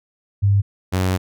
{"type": "tone pair in turn", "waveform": ["sine", "sawtooth"], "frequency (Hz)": [100, 92.87], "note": ["G2", "F#2"], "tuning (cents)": [35, 7], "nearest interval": "minor second", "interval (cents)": 128, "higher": "first", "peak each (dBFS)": [-12, -13], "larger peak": "first", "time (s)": [[0.42, 0.62], [0.92, 1.18]], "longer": "second", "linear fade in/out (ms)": 20, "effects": []}